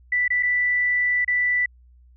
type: tone with dropouts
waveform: sine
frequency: 1975 Hz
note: B6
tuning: in tune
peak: -18 dBFS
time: 0.12-1.66 s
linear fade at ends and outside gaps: 5 ms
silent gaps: 0.28-0.303 / 0.427-0.431 / 1.247-1.278 s
effects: added 61 Hz sine -49 dBFS peak until 2.16 s